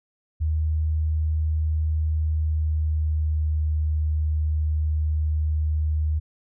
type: tone with pitch glide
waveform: sine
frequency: 78 to 76.93 Hz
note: D#2 to D#2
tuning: +5 to -19 cents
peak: -20 dBFS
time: 0.4-6.2 s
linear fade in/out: 20 ms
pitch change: -24 cents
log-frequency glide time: 2.19-3.6 s
effects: none